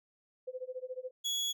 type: tone with tremolo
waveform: sine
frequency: 510 Hz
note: C5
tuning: 44 cents flat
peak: -35 dBFS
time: 0.47-1.11 s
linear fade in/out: 10 ms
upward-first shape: sine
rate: 14 Hz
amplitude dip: 95%
type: tone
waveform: 30% pulse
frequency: 3362 Hz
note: G#7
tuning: 20 cents sharp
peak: -29 dBFS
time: 1.24-1.53 s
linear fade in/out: 20 ms
effects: none